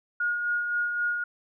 sine tone with tremolo, 1435 Hz, F6, 47 cents sharp, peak -23 dBFS, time 0.2-1.24 s, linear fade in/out 5 ms, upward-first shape sine, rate 3.8 Hz, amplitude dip 40%, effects none

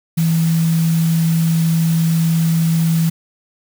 sine tone in noise, 164 Hz, E3, 9 cents flat, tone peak -12 dBFS, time 0.17-3.1 s, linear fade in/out 10 ms, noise white, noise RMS -30 dBFS, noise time 0.17-3.1 s, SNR +15 dB, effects none

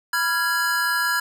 square chord, F diminished, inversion second, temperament equal with one note detuned, 987.8 / 1383.3 / 1661.2 Hz, Cb6 / F6 / Ab6, 0 / -17 / 0 cents, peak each -29 / -25 / -23 dBFS, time 0.13-1.2 s, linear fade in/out 5 ms, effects none

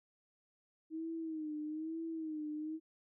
sine tone with vibrato, 314.8 Hz, D#4, 20 cents sharp, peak -38 dBFS, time 0.9-2.8 s, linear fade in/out 50 ms, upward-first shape sine, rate 1.1 Hz, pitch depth 73 cents each way, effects none

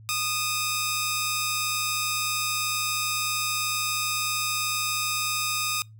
10% pulse tone pair together, 1233 / 2615 Hz, D#6 / E7, -16 / -15 cents, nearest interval octave + minor second, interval 1301 cents, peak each -18 / -22 dBFS, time 0.09-5.82 s, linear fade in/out 0 ms, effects noise-tail reverb RT60 0.2 s tail -26 dB re dry + added 109 Hz sine -45 dBFS peak until 5.99 s

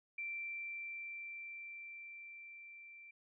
sine tone with level ramp, 2349 Hz, D7, in tune, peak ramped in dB -39 to -53 dBFS, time 0.18-3.11 s, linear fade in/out 5 ms, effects none

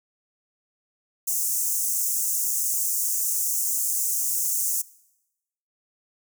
pink high-pass noise, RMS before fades -25 dBFS, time 1.27-4.82 s, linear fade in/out 10 ms, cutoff 6300 Hz, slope 48 dB/octave, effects noise-tail reverb RT60 0.9 s tail -21 dB re dry

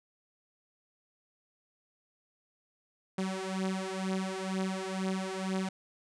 sawtooth beating tone pair, 188.5 / 190.6 Hz, F#3 / G3, +32 / -48 cents, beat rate 2.1 Hz, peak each -31 dBFS, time 3.18-5.69 s, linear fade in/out 5 ms, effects resampled to 22050 Hz

